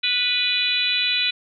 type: harmonic tone with a mistuned harmonic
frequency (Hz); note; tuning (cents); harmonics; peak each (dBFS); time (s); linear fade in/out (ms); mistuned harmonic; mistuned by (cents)
493.9; B4; 0; 3 / 4 / 5 / 6 / 7 / 8; -33 / -33 / -23 / -27 / -26 / -23; 0.03-1.31; 10; 3; -18
effects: none